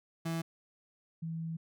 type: tone pair in turn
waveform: 35% pulse / sine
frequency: 164.81 / 163.39 Hz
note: E3 / E3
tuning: 0 / -15 cents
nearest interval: unison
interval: 15 cents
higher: first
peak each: -31 / -35 dBFS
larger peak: first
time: 0.25-0.42 / 1.22-1.57 s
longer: second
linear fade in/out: 10 ms
effects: none